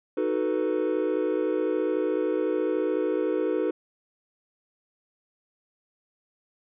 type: chord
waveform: triangle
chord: B dominant seventh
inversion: first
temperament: equal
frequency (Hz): 311.1 / 370 / 440 / 493.9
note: D#4 / F#4 / A4 / B4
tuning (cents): 0 / 0 / 0 / 0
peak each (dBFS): -27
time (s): 0.17-3.71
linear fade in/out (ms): 5
effects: resampled to 8000 Hz